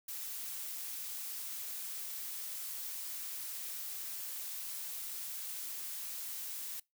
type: noise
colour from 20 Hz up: blue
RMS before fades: -42 dBFS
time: 0.08-6.8 s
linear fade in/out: 5 ms
effects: noise-tail reverb RT60 0.2 s tail -24 dB re dry